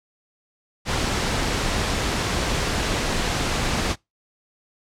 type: noise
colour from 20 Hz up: pink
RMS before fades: -23 dBFS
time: 0.85-3.96 s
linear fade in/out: 50 ms
effects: noise-tail reverb RT60 0.2 s tail -25 dB re dry + low-pass 7000 Hz 12 dB/octave